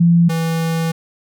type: tone pair in turn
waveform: sine / square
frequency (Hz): 170.2 / 164.07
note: F3 / E3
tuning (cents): -44 / -8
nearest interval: minor second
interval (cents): 64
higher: first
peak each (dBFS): -8 / -17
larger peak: first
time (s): 0-0.29 / 0.29-0.92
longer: second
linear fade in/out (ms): 10
effects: none